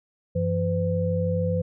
sine tone cluster, 96.3 / 169.2 / 508 Hz, G2 / E3 / B4, -30 / +45 / +49 cents, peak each -26 dBFS, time 0.35-1.62 s, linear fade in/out 10 ms, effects none

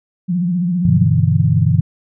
sine tone with vibrato, 176.7 Hz, F3, 21 cents sharp, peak -14 dBFS, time 0.28-1.06 s, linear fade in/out 20 ms, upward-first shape sine, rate 15 Hz, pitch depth 86 cents each way
sine chord, E minor seventh, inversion first, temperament equal, 98 / 123.47 / 146.83 / 164.81 Hz, G2 / B2 / D3 / E3, 0 / 0 / 0 / 0 cents, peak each -16 dBFS, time 0.85-1.81 s, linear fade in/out 5 ms
effects none

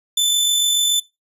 sawtooth tone with amplitude modulation, 3520 Hz, A7, in tune, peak -10 dBFS, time 0.17-1 s, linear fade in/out 5 ms, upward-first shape sine, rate 47 Hz, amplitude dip 30%, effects noise-tail reverb RT60 0.2 s tail -19 dB re dry + resampled to 32000 Hz

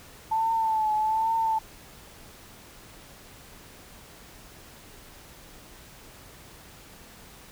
sine tone with vibrato, 880 Hz, A5, in tune, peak -22 dBFS, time 0.31-1.59 s, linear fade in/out 10 ms, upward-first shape triangle, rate 1.2 Hz, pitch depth 56 cents each way, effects pink hiss -49 dBFS RMS until 7.51 s

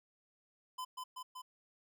square tone with echo, 1016 Hz, B5, 49 cents sharp, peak -40 dBFS, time 0.78-0.85 s, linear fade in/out 10 ms, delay 190 ms, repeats 3, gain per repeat -2 dB, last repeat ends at 1.42 s, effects none

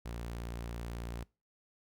sawtooth tone, 58.27 Hz, A#1, in tune, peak -35 dBFS, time 0.05-1.24 s, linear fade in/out 10 ms, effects noise-tail reverb RT60 0.3 s tail -24 dB re dry

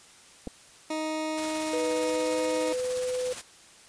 clicks, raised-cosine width 2 ms, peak -23 dBFS, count 2, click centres 0.472 / 0.476 s
20% pulse tone, 312.4 Hz, D#4, 7 cents sharp, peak -24 dBFS, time 0.9-2.73 s, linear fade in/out 5 ms
white noise with tremolo, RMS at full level -36 dBFS, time 1.37-3.42 s, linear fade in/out 10 ms, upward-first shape triangle, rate 17 Hz, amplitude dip 50%
sine tone with pitch glide, 490.8 to 503.1 Hz, B4 to B4, -11 to +32 cents, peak -27 dBFS, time 1.73-3.33 s, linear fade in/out 5 ms, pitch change +43 cents, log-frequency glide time 1.83-2.38 s
effects white hiss -53 dBFS RMS until 3.88 s + resampled to 22050 Hz

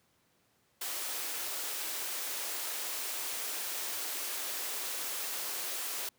white high-pass noise, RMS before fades -37 dBFS, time 0.81-6.09 s, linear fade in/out 5 ms, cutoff 310 Hz, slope 24 dB/octave, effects pink hiss -71 dBFS RMS until 6.18 s + high-pass 100 Hz 12 dB/octave

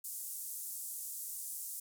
pink band-pass noise, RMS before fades -43 dBFS, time 0.04-1.8 s, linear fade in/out 5 ms, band 8000 to 16000 Hz, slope 24 dB/octave, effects none

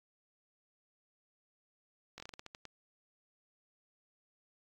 slowing click train, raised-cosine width 0.2 ms, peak -29 dBFS, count 10, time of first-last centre 2.18-2.653 s, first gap 20 ms, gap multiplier 1.23, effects AAC 64 kbps

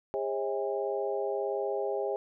harmonic tone with a mistuned harmonic, 135.4 Hz, C#3, 40 cents flat, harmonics 3 / 4 / 5 / 6, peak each -32 / -34 / -36 / -38 dBFS, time 0.14-2.16 s, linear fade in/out 0 ms, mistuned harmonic 5, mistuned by -89 cents, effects none

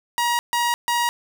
sawtooth tone bursts, 952 Hz, A#5, 36 cents sharp, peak -15 dBFS, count 3, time 0.18-1.09 s, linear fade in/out 0 ms, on 210 ms, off 140 ms, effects none

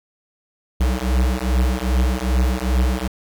square beating tone pair, 61.7 / 64.2 Hz, B1 / C2, -1 / -32 cents, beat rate 2.5 Hz, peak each -20 dBFS, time 0.8-3.08 s, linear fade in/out 10 ms, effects 9-bit

